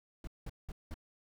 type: noise bursts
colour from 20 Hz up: brown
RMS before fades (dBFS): -41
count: 4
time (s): 0.24-0.942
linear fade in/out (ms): 2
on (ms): 33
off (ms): 190
effects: none